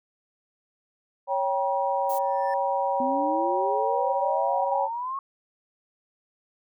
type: chord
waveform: sine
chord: G diminished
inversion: second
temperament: equal with one note detuned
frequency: 554.4 / 784 / 956.9 Hz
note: Db5 / G5 / Bb5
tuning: 0 / 0 / +45 cents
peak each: -27 dBFS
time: 1.27-4.89 s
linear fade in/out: 50 ms
type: tone with exponential growth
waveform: triangle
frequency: 1771 Hz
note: A6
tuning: 11 cents sharp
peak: -33 dBFS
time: 2.03-2.54 s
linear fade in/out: 2 ms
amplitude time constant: 110 ms
type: noise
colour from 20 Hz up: violet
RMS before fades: -38 dBFS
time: 2.09-2.19 s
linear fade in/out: 10 ms
type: exponential sweep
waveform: sine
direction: up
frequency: 250 to 1108.7 Hz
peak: -28 dBFS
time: 3-5.19 s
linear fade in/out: 2 ms
effects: none